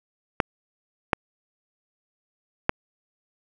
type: clicks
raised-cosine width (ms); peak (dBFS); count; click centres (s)
0.5; -3; 3; 0.402 / 1.132 / 2.694
effects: none